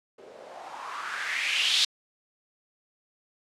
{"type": "noise with low-pass filter sweep", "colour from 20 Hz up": "violet", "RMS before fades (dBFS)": -30, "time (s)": [0.18, 1.85], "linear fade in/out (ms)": 5, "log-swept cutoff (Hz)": [410, 3900], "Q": 3.9, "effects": ["low-pass 10000 Hz 12 dB/octave"]}